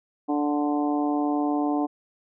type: harmonic tone with a mistuned harmonic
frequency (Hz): 146.83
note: D3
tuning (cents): 0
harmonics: 2 / 3 / 4 / 5 / 6 / 7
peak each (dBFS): -23 / -34 / -35 / -29 / -35 / -37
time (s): 0.28-1.87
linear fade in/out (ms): 20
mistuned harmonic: 7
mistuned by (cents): +19
effects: none